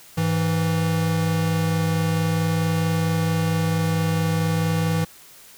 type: tone pair together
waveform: square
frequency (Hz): 102.9 / 163.34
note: G#2 / E3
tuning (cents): -16 / -16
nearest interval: minor sixth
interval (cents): 800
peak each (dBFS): -26 / -21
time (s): 0.17-5.05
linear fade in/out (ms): 10
effects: white hiss -47 dBFS RMS until 5.57 s